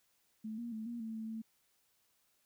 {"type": "tone with pitch steps", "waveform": "sine", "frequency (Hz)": [218.3, 236.2, 219.2, 236.8, 223, 221.2, 222.8], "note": ["A3", "A#3", "A3", "A#3", "A3", "A3", "A3"], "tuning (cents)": [-13, 23, -6, 27, 23, 9, 22], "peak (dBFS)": -39, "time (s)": [0.44, 1.42], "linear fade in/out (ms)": 10, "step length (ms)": 140, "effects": ["white hiss -75 dBFS RMS until 2.45 s"]}